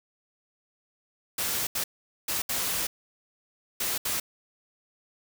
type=noise bursts at uneven times; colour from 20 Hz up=white; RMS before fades=-29 dBFS; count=6; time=1.38-1.67 / 1.75-1.84 / 2.28-2.42 / 2.49-2.87 / 3.8-3.98 / 4.05-4.2 s; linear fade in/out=5 ms; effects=none